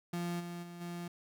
35% pulse tone with level steps, 173.3 Hz, F3, 13 cents flat, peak -33 / -39 / -44 / -38 dBFS, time 0.13-1.08 s, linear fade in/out 5 ms, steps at 0.39 / 0.62 / 0.8 s, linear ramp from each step 20 ms, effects none

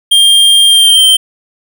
square tone with pitch glide, 3200 to 3129 Hz, G7 to G7, +35 to -4 cents, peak -4 dBFS, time 0.11-1.17 s, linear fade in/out 10 ms, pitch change -39 cents, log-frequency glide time 0.68-1.05 s, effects none

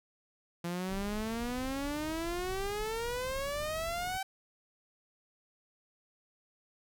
sawtooth exponential sweep, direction up, 170 to 776 Hz, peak -30 dBFS, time 0.64-4.23 s, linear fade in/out 5 ms
brown noise, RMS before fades -44 dBFS, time 0.88-4.18 s, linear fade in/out 10 ms
effects none

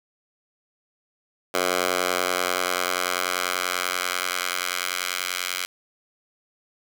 10% pulse tone with high-pass filter sweep, 90.3 Hz, F#2, 42 cents flat, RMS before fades -26 dBFS, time 1.54-5.66 s, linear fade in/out 5 ms, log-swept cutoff 600 to 2100 Hz, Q 0.88, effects 8-bit

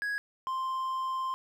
triangle tone pair in turn, 1662 / 1047 Hz, G#6 / C6, +1 / +1 cents, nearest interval minor sixth, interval 800 cents, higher first, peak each -28 dBFS, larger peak neither, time 0.02-0.18 / 0.47-1.34 s, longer second, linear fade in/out 0 ms, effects none

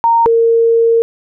sine tone pair in turn, 925 / 459.6 Hz, A#5 / A#4, -14 / -25 cents, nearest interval octave, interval 1211 cents, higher first, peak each -7 dBFS, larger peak neither, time 0.04-0.26 / 0.26-1.02 s, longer second, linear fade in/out 0 ms, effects none

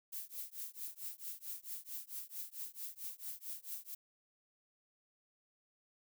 violet noise with tremolo, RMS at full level -42 dBFS, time 0.12-3.95 s, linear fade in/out 10 ms, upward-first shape triangle, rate 4.5 Hz, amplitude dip 100%, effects none

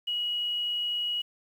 sine tone, 2908 Hz, F#7, 31 cents flat, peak -27 dBFS, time 0.07-1.22 s, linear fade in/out 10 ms, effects 9-bit

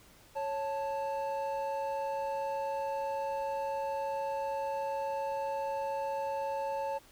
triangle tone pair together, 552 / 880 Hz, C#5 / A5, -7 / 0 cents, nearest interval minor sixth, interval 807 cents, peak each -33 / -33 dBFS, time 0.35-6.99 s, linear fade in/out 20 ms, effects pink hiss -59 dBFS RMS until 7.11 s

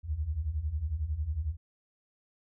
sine beating tone pair, 69.3 / 80.3 Hz, C#2 / E2, 0 / -45 cents, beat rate 11 Hz, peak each -35 / -31 dBFS, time 0.03-1.57 s, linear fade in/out 50 ms, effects none

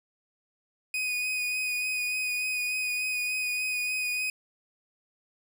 40% pulse tone with vibrato, 2489 Hz, D#7, in tune, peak -27 dBFS, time 0.94-4.3 s, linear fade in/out 2 ms, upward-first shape sine, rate 3.4 Hz, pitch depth 17 cents each way, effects none

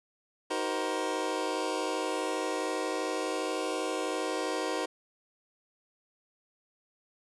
25% pulse chord, C half-diminished seventh, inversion first, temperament just, 314 / 376.7 / 470.9 / 523.3 Hz, Eb4 / Gb4 / Bb4 / C5, +16 / +31 / +18 / 0 cents, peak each -32 dBFS, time 0.5-4.86 s, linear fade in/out 10 ms, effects resampled to 24000 Hz

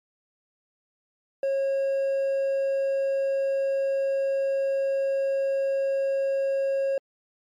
triangle tone with hard clipping, 545 Hz, C#5, 29 cents flat, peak -23 dBFS, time 1.43-6.98 s, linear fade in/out 2 ms, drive 5 dB, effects MP3 64 kbps

